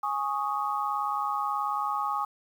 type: chord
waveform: sine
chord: Ab suspended fourth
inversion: none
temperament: just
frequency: 830.6 / 1107.5 / 1245.9 Hz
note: Ab5 / Db6 / Eb6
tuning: 0 / -2 / +2 cents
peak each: -31 dBFS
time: 0.03-2.25 s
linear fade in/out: 5 ms
effects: 9-bit